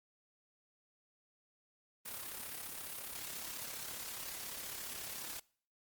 white noise with amplitude modulation, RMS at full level -42 dBFS, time 2.05-5.4 s, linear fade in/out 10 ms, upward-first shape sine, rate 34.5 Hz, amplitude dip 55%, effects noise-tail reverb RT60 0.5 s tail -23 dB re dry + Opus 32 kbps

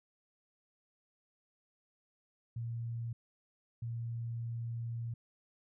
sine tone bursts at uneven times, 116.54 Hz, A#2, in tune, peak -36 dBFS, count 2, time 2.56-3.13 / 3.82-5.14 s, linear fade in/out 5 ms, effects none

